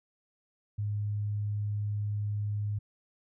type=tone; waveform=sine; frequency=103.83 Hz; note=G#2; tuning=in tune; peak=-29 dBFS; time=0.78-2.79 s; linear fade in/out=10 ms; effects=none